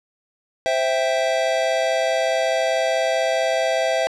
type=chord; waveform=square; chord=C major; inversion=none; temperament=equal; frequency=523.3 / 659.3 / 784 Hz; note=C5 / E5 / G5; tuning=0 / 0 / 0 cents; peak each=-24 / -21 / -27 dBFS; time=0.66-4.07 s; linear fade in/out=0 ms; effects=low-pass 6000 Hz 12 dB/octave